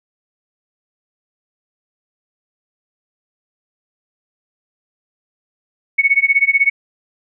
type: tone with tremolo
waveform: sine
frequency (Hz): 2217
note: C#7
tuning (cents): 0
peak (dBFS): -7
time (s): 5.98-6.7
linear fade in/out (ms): 10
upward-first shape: sine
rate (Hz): 16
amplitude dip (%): 95
effects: none